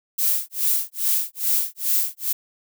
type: noise with tremolo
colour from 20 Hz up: violet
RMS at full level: -19 dBFS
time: 0.18-2.33 s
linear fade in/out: 10 ms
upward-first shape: sine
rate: 2.4 Hz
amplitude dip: 100%
effects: none